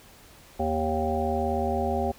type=harmonic tone; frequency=78.6 Hz; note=D#2; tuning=18 cents sharp; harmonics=1 / 3 / 5 / 7 / 9 / 10; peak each=-31 / -31 / -31 / -31 / -31 / -31 dBFS; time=0.59-2.12 s; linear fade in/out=10 ms; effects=pink hiss -52 dBFS RMS until 2.18 s